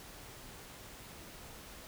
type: silence
effects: pink hiss -51 dBFS RMS until 1.87 s